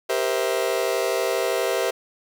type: chord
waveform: 40% pulse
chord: C dominant seventh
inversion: second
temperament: just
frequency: 392.4 / 470.9 / 523.3 / 654.1 Hz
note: G4 / Bb4 / C5 / E5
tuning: +2 / +18 / 0 / -14 cents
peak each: -26 dBFS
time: 0.09-1.91 s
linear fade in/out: 10 ms
effects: 9-bit